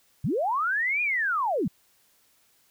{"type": "linear two-way sweep", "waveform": "sine", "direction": "up then down", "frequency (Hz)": [97.7, 2475, 133.6], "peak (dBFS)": -23, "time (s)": [0.24, 1.68], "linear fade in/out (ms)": 5, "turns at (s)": 1.02, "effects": ["white hiss -64 dBFS RMS until 2.7 s"]}